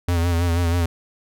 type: tone with vibrato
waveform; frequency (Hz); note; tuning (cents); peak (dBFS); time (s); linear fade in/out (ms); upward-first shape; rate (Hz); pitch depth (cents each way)
square; 85.7; F2; -32; -18; 0.08-0.86; 5; sine; 6.2; 50
effects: none